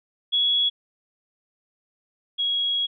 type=tone pair in turn; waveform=sine; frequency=3358 / 3314 Hz; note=G#7 / G#7; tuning=+18 / -4 cents; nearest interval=unison; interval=22 cents; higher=first; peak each=-18 / -21 dBFS; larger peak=first; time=0.32-0.7 / 2.38-2.87 s; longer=second; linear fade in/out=20 ms; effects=none